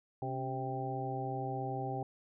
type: harmonic tone with a mistuned harmonic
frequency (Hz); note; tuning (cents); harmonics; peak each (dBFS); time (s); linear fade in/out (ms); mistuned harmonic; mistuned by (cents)
130.81; C3; 0; 1 / 2 / 3 / 4 / 5 / 6; -39 / -44 / -42 / -46 / -46 / -39; 0.22-2.03; 2; 2; +88
effects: none